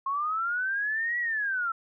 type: linear two-way sweep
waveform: sine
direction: up then down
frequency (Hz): 1071 to 1946 to 1325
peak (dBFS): -26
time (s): 0.06-1.72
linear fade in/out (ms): 5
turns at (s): 1.19
effects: none